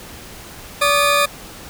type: tone pair together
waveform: 20% pulse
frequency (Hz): 575.3 / 1222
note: D5 / D#6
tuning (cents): -36 / -32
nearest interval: octave + minor second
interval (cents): 1304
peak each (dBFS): -11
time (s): 0.81-1.26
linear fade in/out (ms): 10
effects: pink hiss -37 dBFS RMS until 1.69 s